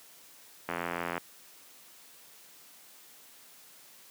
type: click train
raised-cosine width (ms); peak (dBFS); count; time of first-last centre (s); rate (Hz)
0.5; -17; 43; 0.69-1.179; 85.9
effects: white hiss -55 dBFS RMS until 4.1 s + high-pass 150 Hz 12 dB/octave